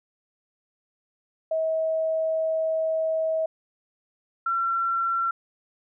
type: tone pair in turn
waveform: sine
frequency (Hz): 641 / 1358.2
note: E5 / F6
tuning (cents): -49 / -49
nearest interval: octave + minor second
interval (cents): 1300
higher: second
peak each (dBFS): -22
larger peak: neither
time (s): 1.51-3.46 / 4.46-5.31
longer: first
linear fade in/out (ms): 5
effects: none